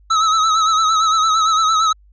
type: tone with vibrato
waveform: square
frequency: 1292 Hz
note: E6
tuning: 35 cents flat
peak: -13 dBFS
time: 0.1-1.93 s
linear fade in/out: 10 ms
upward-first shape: sine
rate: 8.8 Hz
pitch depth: 52 cents each way
effects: added 50 Hz sine -46 dBFS peak until 2.12 s + resampled to 16000 Hz